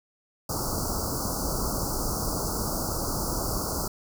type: band-stop noise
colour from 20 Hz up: pink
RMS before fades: -29 dBFS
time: 0.49-3.88 s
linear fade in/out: 5 ms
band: 1400 to 4500 Hz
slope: 96 dB/octave
effects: none